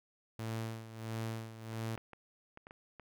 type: tone with tremolo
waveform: sawtooth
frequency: 112.3 Hz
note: A2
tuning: 36 cents sharp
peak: -32 dBFS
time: 0.39-1.96 s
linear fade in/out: 0 ms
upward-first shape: sine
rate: 1.5 Hz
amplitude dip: 75%
type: clicks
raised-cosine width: 0.5 ms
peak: -35 dBFS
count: 7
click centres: 1.732 / 1.977 / 2.133 / 2.574 / 2.669 / 2.709 / 2.997 s
effects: none